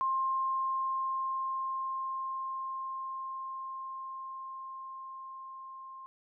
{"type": "tone with level ramp", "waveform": "sine", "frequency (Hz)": 1059, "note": "C6", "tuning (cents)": 21, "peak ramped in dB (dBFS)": [-27, -44], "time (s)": [0.01, 6.06], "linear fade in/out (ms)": 0, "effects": []}